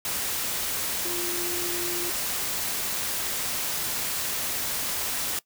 sine tone in noise, 349.5 Hz, F4, 1 cent sharp, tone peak -33 dBFS, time 1.05-2.1 s, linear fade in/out 2 ms, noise white, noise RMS -29 dBFS, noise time 0.05-5.39 s, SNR -7 dB, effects noise-tail reverb RT60 0.1 s tail -20 dB re dry

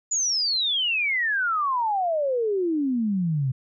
sine exponential sweep, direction down, 7040 to 125.4 Hz, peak -21 dBFS, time 0.11-3.52 s, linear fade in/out 10 ms, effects none

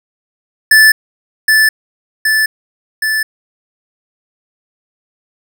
square tone with echo, 1750 Hz, A6, 10 cents flat, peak -4 dBFS, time 0.71-0.92 s, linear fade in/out 5 ms, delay 770 ms, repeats 3, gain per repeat -3 dB, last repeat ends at 3.23 s, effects none

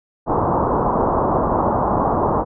white low-pass noise, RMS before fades -18 dBFS, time 0.26-2.45 s, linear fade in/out 50 ms, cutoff 1100 Hz, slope 48 dB/octave, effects none

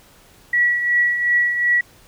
sine tone with tremolo, 1934 Hz, B6, 37 cents flat, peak -12 dBFS, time 0.53-1.81 s, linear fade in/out 5 ms, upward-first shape triangle, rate 2.7 Hz, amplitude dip 60%, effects pink hiss -50 dBFS RMS until 2.07 s

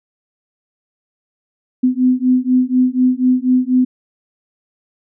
sine beating tone pair, 251.7 / 255.8 Hz, B3 / C4, +33 / -39 cents, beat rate 4.1 Hz, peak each -14 dBFS, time 1.83-3.85 s, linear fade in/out 10 ms, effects none

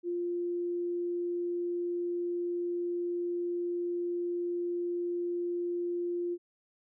sine tone, 349.2 Hz, F4, in tune, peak -30 dBFS, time 0.03-6.38 s, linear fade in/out 50 ms, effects none

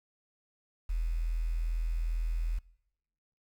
sine tone with quantisation, 41.2 Hz, E1, in tune, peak -28 dBFS, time 0.89-2.59 s, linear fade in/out 10 ms, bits 9, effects noise-tail reverb RT60 0.9 s tail -23 dB re dry

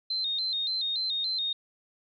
sine tone with vibrato, 3895 Hz, B7, 25 cents flat, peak -27 dBFS, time 0.1-1.53 s, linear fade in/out 5 ms, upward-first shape square, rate 3.5 Hz, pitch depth 87 cents each way, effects none

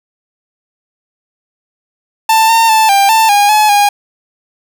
45% pulse tone with pitch steps, 888 / 909 / 880 / 794 / 889 / 816 / 852 / 817 Hz, A5 / A#5 / A5 / G5 / A5 / G#5 / G#5 / G#5, +16 / -44 / 0 / +22 / +18 / -31 / +44 / -29 cents, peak -6 dBFS, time 2.29-3.89 s, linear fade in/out 5 ms, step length 200 ms, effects none

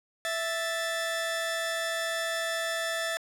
sawtooth tone pair together, 659.3 / 1760.1 Hz, E5 / A6, 0 / 0 cents, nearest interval octave + perfect fourth, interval 1700 cents, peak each -28 dBFS, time 0.25-3.17 s, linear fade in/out 0 ms, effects low-pass 12000 Hz 12 dB/octave + 9-bit

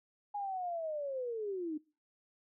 sine linear sweep, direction down, 830.6 to 294.5 Hz, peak -35 dBFS, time 0.34-1.78 s, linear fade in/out 10 ms, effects noise-tail reverb RT60 0.3 s tail -21 dB re dry

